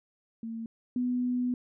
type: tone pair in turn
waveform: sine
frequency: 226.9 / 247.9 Hz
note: A#3 / B3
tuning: -47 / +7 cents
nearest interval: major second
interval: 154 cents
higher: second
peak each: -34 / -26 dBFS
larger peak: second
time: 0.43-0.66 / 0.96-1.54 s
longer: second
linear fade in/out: 2 ms
effects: none